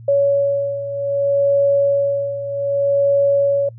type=beating tone pair; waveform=sine; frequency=561 / 561.64 Hz; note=C#5 / C#5; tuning=+21 / +23 cents; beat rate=0.64 Hz; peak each=-20 / -15 dBFS; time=0.08-3.69 s; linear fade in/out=5 ms; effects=noise-tail reverb RT60 0.1 s tail -26 dB re dry + added 115 Hz sine -35 dBFS peak until 3.78 s